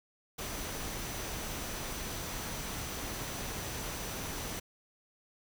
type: tone in noise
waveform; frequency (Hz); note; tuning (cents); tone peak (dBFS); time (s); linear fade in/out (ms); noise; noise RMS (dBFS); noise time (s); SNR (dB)
sine; 5980; F#8; +17; -49; 0.38-4.6; 10; pink; -39; 0.38-4.6; -13
effects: none